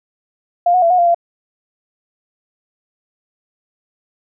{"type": "tone with pitch steps", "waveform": "sine", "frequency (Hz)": [700, 731, 675, 727, 693, 686], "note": ["F5", "F#5", "E5", "F#5", "F5", "F5"], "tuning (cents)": [4, -21, 41, -31, -14, -31], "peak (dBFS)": -9, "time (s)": [0.66, 1.146], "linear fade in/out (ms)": 5, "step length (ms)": 81, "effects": []}